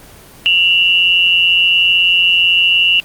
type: tone pair together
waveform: sine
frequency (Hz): 2729 / 2908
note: F7 / F#7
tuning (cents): -41 / -31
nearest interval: minor second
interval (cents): 110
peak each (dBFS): -11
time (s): 0.46-3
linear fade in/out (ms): 0
effects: pink hiss -39 dBFS RMS until 3.04 s + Opus 24 kbps